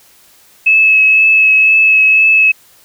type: tone with vibrato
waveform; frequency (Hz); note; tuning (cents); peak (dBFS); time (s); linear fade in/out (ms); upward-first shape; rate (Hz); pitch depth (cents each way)
sine; 2590; E7; -31; -5; 0.66-2.52; 10; triangle; 2; 16
effects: white hiss -46 dBFS RMS until 2.84 s